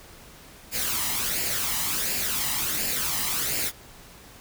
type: noise with flanger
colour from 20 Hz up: white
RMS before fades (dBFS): -27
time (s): 0.71-3.72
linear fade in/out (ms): 50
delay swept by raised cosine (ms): 0.41 to 1.02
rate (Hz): 1.4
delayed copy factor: +0.55
effects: pink hiss -48 dBFS RMS until 4.4 s